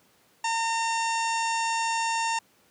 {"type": "harmonic tone with a mistuned harmonic", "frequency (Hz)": 911, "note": "A#5", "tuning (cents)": -40, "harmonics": [1, 2, 3, 4, 5, 6, 7, 8, 9, 10], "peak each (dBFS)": [-26, -34, -33, -41, -43, -38, -45, -37, -47, -47], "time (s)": [0.44, 2.39], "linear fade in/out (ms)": 5, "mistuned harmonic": 8, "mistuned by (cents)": -49, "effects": ["pink hiss -62 dBFS RMS until 2.7 s", "high-pass 150 Hz 12 dB/octave"]}